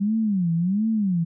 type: tone with vibrato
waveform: sine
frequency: 192.4 Hz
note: G3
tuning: 32 cents flat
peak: -19 dBFS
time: 0-1.25 s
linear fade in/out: 20 ms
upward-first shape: sine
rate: 1.4 Hz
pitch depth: 260 cents each way
effects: none